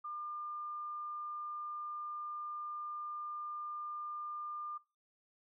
sine tone, 1200 Hz, D6, 37 cents sharp, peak -40 dBFS, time 0.04-4.78 s, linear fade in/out 10 ms, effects noise-tail reverb RT60 0.3 s tail -21 dB re dry

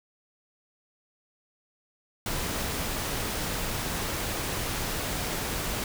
pink noise, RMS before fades -31 dBFS, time 2.26-5.84 s, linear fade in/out 2 ms, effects none

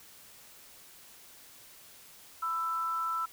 sine tone pair together, 1002.8 / 1326 Hz, B5 / E6, +26 / +10 cents, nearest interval perfect fourth, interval 484 cents, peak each -39 / -30 dBFS, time 2.42-3.26 s, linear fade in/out 10 ms, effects white hiss -54 dBFS RMS until 3.32 s

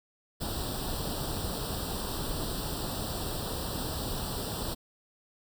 pink noise with comb filter, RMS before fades -34 dBFS, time 0.4-4.75 s, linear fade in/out 20 ms, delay 0.23 ms, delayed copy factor +0.9, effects none

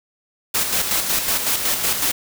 white noise with tremolo, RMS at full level -19 dBFS, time 0.54-2.12 s, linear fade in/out 10 ms, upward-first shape square, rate 5.4 Hz, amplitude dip 45%, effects none

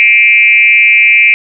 sine tone with frequency modulation, 2349 Hz, D7, in tune, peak -3 dBFS, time 0-1.34 s, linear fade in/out 0 ms, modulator 220 Hz, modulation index 0.96, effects none

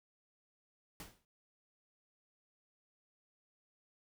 pink noise with exponential decay, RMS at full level -45 dBFS, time 1-1.25 s, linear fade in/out 1 ms, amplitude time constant 53 ms, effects none

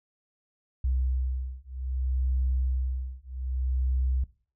sine beating tone pair, 64 / 64.63 Hz, C2 / C2, -38 / -21 cents, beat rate 0.63 Hz, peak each -28 dBFS, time 0.84-4.24 s, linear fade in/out 5 ms, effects noise-tail reverb RT60 0.4 s tail -19 dB re dry + tanh soft clip ceiling -19 dBFS

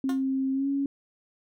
sine tone with pitch glide, 266.5 to 277.7 Hz, C4 to C#4, +32 to +3 cents, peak -24 dBFS, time 0.04-0.86 s, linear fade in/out 2 ms, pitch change +71 cents, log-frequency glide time 0.53-0.68 s
15% pulse tone with exponential decay, 357.4 Hz, F4, 40 cents sharp, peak -26 dBFS, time 0.09-0.24 s, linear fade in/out 2 ms, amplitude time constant 31 ms
effects none

